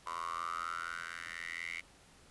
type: tone with high-pass filter sweep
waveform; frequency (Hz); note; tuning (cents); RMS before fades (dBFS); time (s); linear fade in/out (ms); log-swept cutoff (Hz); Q
10% pulse; 84.2; E2; +37; -41; 0.06-1.81; 10; 1000 to 2200; 8.8
effects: pink hiss -61 dBFS RMS until 2.3 s + resampled to 24000 Hz